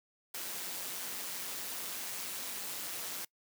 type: noise with amplitude modulation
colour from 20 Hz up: white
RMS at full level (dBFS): -38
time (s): 0.34-3.25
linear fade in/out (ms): 5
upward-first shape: sine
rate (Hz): 186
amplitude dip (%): 50
effects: noise-tail reverb RT60 0.1 s tail -24 dB re dry + high-pass 150 Hz 12 dB/octave